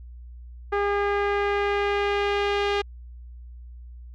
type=tone with low-pass filter sweep; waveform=sawtooth; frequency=405.6 Hz; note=G#4; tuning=41 cents flat; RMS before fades=-24 dBFS; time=0.72-2.82 s; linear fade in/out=10 ms; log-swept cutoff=1600 to 3300 Hz; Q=1.5; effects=added 60 Hz sine -39 dBFS peak until 4.14 s